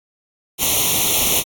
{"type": "noise with comb filter", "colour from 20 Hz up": "white", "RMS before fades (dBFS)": -17, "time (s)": [0.58, 1.44], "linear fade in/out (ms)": 50, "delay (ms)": 0.31, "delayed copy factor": 1, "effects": ["AAC 64 kbps"]}